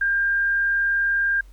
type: tone with frequency modulation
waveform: sine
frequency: 1600 Hz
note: G6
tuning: 35 cents sharp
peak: -18 dBFS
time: 0.01-1.41 s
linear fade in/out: 5 ms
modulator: 40.3 Hz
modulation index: 0.35
effects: added 46 Hz sine -42 dBFS peak until 1.52 s + pink hiss -60 dBFS RMS until 1.52 s